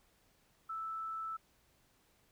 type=tone; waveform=sine; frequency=1317 Hz; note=E6; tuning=2 cents flat; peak=-38 dBFS; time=0.69-1.37 s; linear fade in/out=10 ms; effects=pink hiss -71 dBFS RMS until 2.31 s